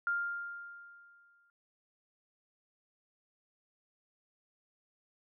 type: tone with exponential decay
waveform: sine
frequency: 1400 Hz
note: F6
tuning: 4 cents sharp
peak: -28 dBFS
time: 0.07-1.5 s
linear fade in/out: 1 ms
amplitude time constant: 310 ms
effects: none